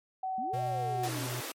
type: tone with pitch glide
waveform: sine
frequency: 755 to 742.9 Hz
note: F#5 to F#5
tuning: +35 to +7 cents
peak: -31 dBFS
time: 0.23-1.08 s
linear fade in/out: 5 ms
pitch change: -28 cents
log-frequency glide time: 0.71-0.78 s
type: exponential two-way sweep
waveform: sine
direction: up then down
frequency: 210 to 653 to 259.7 Hz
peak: -39 dBFS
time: 0.38-1.27 s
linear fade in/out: 2 ms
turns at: 0.61 s
type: tone with vibrato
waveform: square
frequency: 123.47 Hz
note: B2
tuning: in tune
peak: -36 dBFS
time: 0.53-1.41 s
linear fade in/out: 10 ms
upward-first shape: square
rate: 8.5 Hz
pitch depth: 9 cents each way
type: high-pass noise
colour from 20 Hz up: pink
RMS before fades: -39 dBFS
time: 1.03-1.52 s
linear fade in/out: 5 ms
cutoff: 270 Hz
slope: 48 dB/octave
effects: MP3 64 kbps